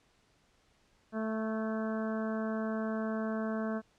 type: harmonic tone with a mistuned harmonic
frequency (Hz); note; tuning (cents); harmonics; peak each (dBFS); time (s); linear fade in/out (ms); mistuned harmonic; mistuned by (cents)
220; A3; 0; 1 / 2 / 3 / 4 / 5 / 6 / 7 / 8; -33 / -40 / -39 / -51 / -45 / -48 / -46 / -54; 1.12-3.82; 50; 8; -38
effects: pink hiss -69 dBFS RMS until 3.98 s + low-pass 7000 Hz 12 dB/octave